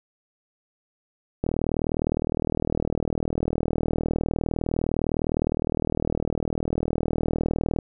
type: click train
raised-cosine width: 2 ms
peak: -11 dBFS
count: 253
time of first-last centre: 1.44-7.788 s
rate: 39.7 Hz
effects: none